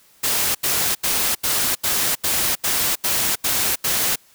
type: noise bursts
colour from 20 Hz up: white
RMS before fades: -20 dBFS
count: 10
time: 0.23-4.159 s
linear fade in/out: 10 ms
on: 320 ms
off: 81 ms
effects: white hiss -54 dBFS RMS until 4.34 s